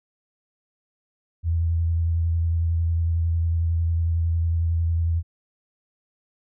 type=tone with vibrato; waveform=sine; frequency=83.3 Hz; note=E2; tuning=19 cents sharp; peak=-19 dBFS; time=1.43-5.23 s; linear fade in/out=50 ms; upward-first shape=sine; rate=11 Hz; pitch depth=21 cents each way; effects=none